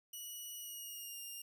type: tone with pitch glide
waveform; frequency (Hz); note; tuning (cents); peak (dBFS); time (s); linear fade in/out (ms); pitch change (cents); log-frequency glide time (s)
5% pulse; 2929 to 2810; F#7 to F7; -18 to +10; -37; 0.13-1.42; 5; -72; 0.57-1.2
effects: none